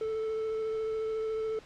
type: tone with vibrato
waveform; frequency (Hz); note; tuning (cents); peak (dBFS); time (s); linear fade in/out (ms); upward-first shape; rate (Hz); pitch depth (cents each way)
triangle; 440; A4; 0; -28; 0.01-1.59; 2; triangle; 14; 15
effects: pink hiss -54 dBFS RMS until 1.65 s + low-pass 5000 Hz 12 dB/octave